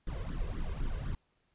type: noise with flanger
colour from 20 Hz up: brown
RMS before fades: -35 dBFS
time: 0.07-1.15 s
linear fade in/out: 2 ms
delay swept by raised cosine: 0.57 to 1.97 ms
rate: 3.9 Hz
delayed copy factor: +0.8
effects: pink hiss -75 dBFS RMS until 1.54 s + resampled to 8000 Hz